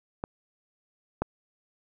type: clicks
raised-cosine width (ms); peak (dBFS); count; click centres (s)
1; -17 / -12; 2; 0.239 / 1.22
effects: none